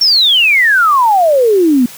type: exponential sweep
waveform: sine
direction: down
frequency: 5588 to 234.6 Hz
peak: -6 dBFS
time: 0.01-1.86 s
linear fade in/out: 5 ms
effects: white hiss -33 dBFS RMS until 1.97 s